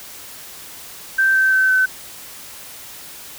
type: tone with pitch steps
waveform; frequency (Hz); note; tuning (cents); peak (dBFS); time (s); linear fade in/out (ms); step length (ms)
sine; 1562 / 1548.5 / 1535.2 / 1521.9; G6 / G6 / G6 / F#6; -7 / -22 / -37 / +48; -12; 1.18-1.86; 10; 170
effects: white hiss -37 dBFS RMS until 3.38 s